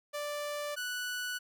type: tone pair in turn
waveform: sawtooth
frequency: 587.3 / 1479.9 Hz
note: D5 / F#6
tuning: 0 / 0 cents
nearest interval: octave + major third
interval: 1600 cents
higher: second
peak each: -31 / -31 dBFS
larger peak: neither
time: 0.13-0.76 / 0.76-1.39 s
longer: neither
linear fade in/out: 20 ms
effects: none